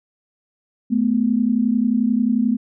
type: tone pair together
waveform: sine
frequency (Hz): 217.1 / 248.4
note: A3 / B3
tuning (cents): -23 / +10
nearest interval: major second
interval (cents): 233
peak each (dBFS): -18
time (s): 0.9-2.57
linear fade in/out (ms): 20
effects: none